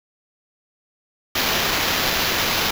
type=noise with sample-and-hold; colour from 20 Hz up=violet; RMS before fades=-21 dBFS; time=1.35-2.71 s; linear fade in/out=5 ms; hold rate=8820 Hz; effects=none